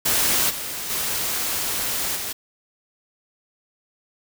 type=noise with level steps; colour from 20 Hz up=white; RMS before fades=-20 / -30 / -25 / -29 dBFS; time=0.05-2.33 s; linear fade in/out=10 ms; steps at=0.49 / 0.89 / 2.15 s; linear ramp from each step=20 ms; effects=none